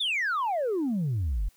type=exponential sweep; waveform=sine; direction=down; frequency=3698 to 40.32 Hz; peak=-23 dBFS; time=0-1.49 s; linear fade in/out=10 ms; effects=tanh soft clip ceiling -23 dBFS + white hiss -63 dBFS RMS until 1.56 s